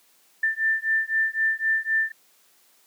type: beating tone pair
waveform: sine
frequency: 1778 / 1781.9 Hz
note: A6 / A6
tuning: +18 / +21 cents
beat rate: 3.9 Hz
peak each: -24 dBFS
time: 0.43-2.12 s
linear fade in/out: 5 ms
effects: white hiss -60 dBFS RMS until 2.86 s + high-pass 200 Hz 12 dB/octave